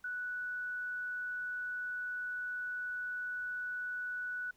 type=tone; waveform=sine; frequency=1479 Hz; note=F#6; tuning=1 cent flat; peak=-36 dBFS; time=0.04-4.51 s; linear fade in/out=5 ms; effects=pink hiss -70 dBFS RMS until 4.56 s